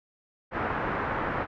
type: low-pass noise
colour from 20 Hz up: white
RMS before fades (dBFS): -30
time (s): 0.51-1.47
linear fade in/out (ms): 50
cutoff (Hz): 1600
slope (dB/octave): 24
effects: none